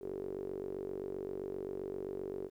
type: tone with band-pass filter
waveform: sawtooth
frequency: 47.64 Hz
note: G1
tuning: 49 cents flat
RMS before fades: -41 dBFS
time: 0-2.5 s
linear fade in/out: 50 ms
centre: 400 Hz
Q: 9.5
effects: 12-bit